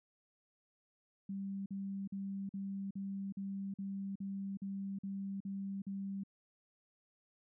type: tone bursts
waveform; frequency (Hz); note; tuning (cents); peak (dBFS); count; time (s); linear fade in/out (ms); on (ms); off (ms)
sine; 196.1; G3; +1; -38; 12; 1.29-6.236; 5; 370; 46
effects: none